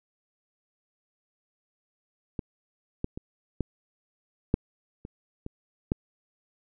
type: clicks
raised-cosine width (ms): 3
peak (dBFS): -18 / -15 / -23 / -14 / -8 / -26 / -23 / -11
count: 8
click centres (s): 2.392 / 3.044 / 3.175 / 3.607 / 4.541 / 5.051 / 5.464 / 5.919
effects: none